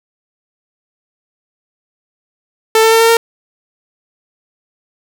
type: tone with pitch steps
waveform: sawtooth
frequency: 443.3 / 447.4 / 451.6 / 455.8 / 460 Hz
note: A4 / A4 / A4 / A#4 / A#4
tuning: +13 / +29 / +45 / -39 / -23 cents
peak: -3 dBFS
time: 2.75-3.17 s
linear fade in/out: 2 ms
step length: 84 ms
effects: none